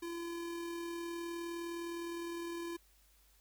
square tone with amplitude modulation, 340 Hz, F4, 46 cents flat, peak -39 dBFS, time 0.02-2.77 s, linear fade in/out 10 ms, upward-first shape sine, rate 39.6 Hz, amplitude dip 25%, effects added 50 Hz sine -67 dBFS peak until 3.4 s + white hiss -69 dBFS RMS until 3.4 s

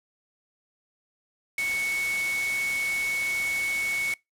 sine tone in noise, 2217 Hz, C#7, in tune, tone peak -25 dBFS, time 1.58-4.14 s, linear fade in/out 2 ms, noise white, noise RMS -35 dBFS, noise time 1.58-4.14 s, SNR +7 dB, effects noise-tail reverb RT60 0.2 s tail -25 dB re dry + low-pass 11000 Hz 12 dB/octave

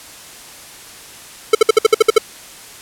square tone bursts, 440 Hz, A4, in tune, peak -5 dBFS, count 9, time 1.53-2.182 s, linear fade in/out 5 ms, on 20 ms, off 59 ms, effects white hiss -37 dBFS RMS until 2.81 s + low-pass 11000 Hz 12 dB/octave

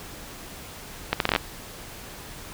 accelerating click train, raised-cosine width 0.3 ms, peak -4 dBFS, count 8, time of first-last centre 1.13-1.361 s, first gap 72 ms, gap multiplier 0.72, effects pink hiss -41 dBFS RMS until 2.53 s

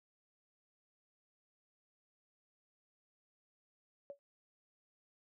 sine tone with exponential decay, 565 Hz, C#5, 33 cents sharp, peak -40 dBFS, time 4.1-4.19 s, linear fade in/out 0 ms, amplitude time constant 18 ms, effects high-pass 150 Hz 12 dB/octave

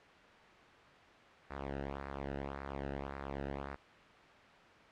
sawtooth tone with flanger, 69.3 Hz, C#2, in tune, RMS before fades -42 dBFS, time 1.5-3.76 s, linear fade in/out 10 ms, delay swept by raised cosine 0.31 to 0.91 ms, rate 1.8 Hz, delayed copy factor -0.8, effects white hiss -57 dBFS RMS until 4.91 s + low-pass 2000 Hz 12 dB/octave

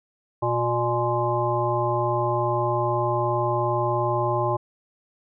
harmonic tone with a mistuned harmonic, 119.9 Hz, A#2, 49 cents sharp, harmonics 1 / 3 / 5 / 7 / 9, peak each -27 / -27 / -27 / -27 / -27 dBFS, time 0.42-4.57 s, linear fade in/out 10 ms, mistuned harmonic 9, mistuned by -60 cents, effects none

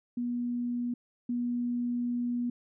sine tone pair in turn, 242 / 242 Hz, B3 / B3, -35 / -35 cents, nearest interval unison, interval 0 cents, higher neither, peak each -29 / -28 dBFS, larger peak second, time 0.17-0.94 / 1.29-2.5 s, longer second, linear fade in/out 5 ms, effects none

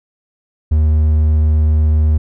triangle tone, 77 Hz, D#2, 17 cents flat, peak -7 dBFS, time 0.71-2.18 s, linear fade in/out 10 ms, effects none

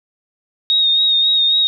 sine tone with vibrato, 3732 Hz, A#7, 1 cent sharp, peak -11 dBFS, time 0.7-1.67 s, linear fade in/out 0 ms, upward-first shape sine, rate 3.7 Hz, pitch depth 32 cents each way, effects none

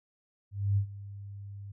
sine tone with ADSR envelope, 100 Hz, G2, 35 cents sharp, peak -22 dBFS, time 0.51-1.72 s, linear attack 260 ms, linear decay 90 ms, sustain -18 dB, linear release 8 ms, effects none

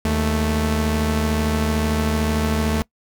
sawtooth tone pair together, 77.78 / 220 Hz, D#2 / A3, 0 / 0 cents, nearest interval octave + tritone, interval 1800 cents, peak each -17 dBFS, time 0.05-2.82 s, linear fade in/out 0 ms, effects noise-tail reverb RT60 0.1 s tail -22 dB re dry

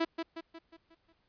sawtooth tone with echo, 329.6 Hz, E4, in tune, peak -23 dBFS, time 0-0.05 s, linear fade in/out 10 ms, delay 180 ms, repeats 6, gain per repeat -6 dB, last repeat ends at 1.13 s, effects pink hiss -74 dBFS RMS until 1.28 s + resampled to 11025 Hz

